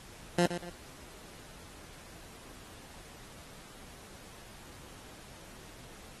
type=tone with echo; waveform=15% pulse; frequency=174.61 Hz; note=F3; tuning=in tune; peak=-17 dBFS; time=0.38-0.46 s; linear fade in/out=5 ms; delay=120 ms; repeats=2; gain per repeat=-10 dB; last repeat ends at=0.7 s; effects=pink hiss -52 dBFS RMS until 6.2 s + AAC 32 kbps